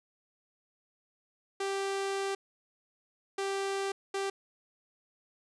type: tone bursts at uneven times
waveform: sawtooth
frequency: 392 Hz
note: G4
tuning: in tune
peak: -27 dBFS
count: 3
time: 1.6-2.35 / 3.38-3.92 / 4.14-4.3 s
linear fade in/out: 5 ms
effects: resampled to 22050 Hz